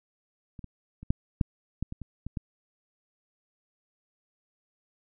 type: clicks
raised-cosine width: 5 ms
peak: -30 / -28 / -30 / -11 / -10 / -17 / -24 / -26 / -23 / -19 dBFS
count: 10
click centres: 0.592 / 0.643 / 1.03 / 1.105 / 1.412 / 1.826 / 1.924 / 2.017 / 2.266 / 2.372 s
effects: none